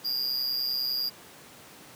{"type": "tone with amplitude modulation", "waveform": "square", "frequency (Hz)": 4819, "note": "D8", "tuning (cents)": 44, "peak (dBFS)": -24, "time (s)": [0.04, 1.1], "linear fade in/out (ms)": 20, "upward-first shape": "sine", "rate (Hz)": 130, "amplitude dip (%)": 75, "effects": ["pink hiss -49 dBFS RMS until 1.95 s", "high-pass 150 Hz 12 dB/octave"]}